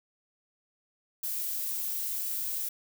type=noise; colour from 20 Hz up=violet; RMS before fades=-33 dBFS; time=1.23-2.69 s; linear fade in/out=5 ms; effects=none